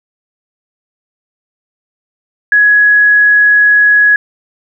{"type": "tone", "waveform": "sine", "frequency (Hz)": 1676, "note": "G#6", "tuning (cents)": 15, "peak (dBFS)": -4, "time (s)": [2.52, 4.16], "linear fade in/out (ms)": 2, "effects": []}